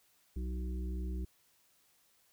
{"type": "harmonic tone", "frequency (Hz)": 62.3, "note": "B1", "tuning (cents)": 16, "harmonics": [1, 3, 5, 6], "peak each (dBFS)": [-35, -45, -49, -51], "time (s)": [0.36, 1.25], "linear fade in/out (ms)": 5, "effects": ["white hiss -70 dBFS RMS until 2.32 s"]}